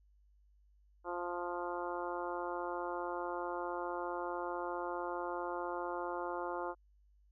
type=harmonic tone; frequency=175.4 Hz; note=F3; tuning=8 cents sharp; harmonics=2 / 3 / 4 / 5 / 6 / 7 / 8; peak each=-42 / -43 / -45 / -43 / -45 / -47 / -49 dBFS; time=1.04-6.75 s; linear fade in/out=50 ms; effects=added 50 Hz sine -64 dBFS peak until 7.31 s